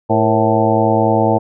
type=harmonic tone with a mistuned harmonic; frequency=110 Hz; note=A2; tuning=in tune; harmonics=1 / 2 / 3 / 4 / 5 / 6 / 7 / 8; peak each=-19 / -19 / -19 / -19 / -19 / -19 / -19 / -19 dBFS; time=0.09-1.39 s; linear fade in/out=20 ms; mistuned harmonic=4; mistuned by=+100 cents; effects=none